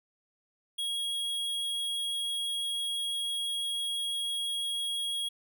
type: tone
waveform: square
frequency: 3302 Hz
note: G#7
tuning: 11 cents flat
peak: -31 dBFS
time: 0.78-5.29 s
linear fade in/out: 10 ms
effects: none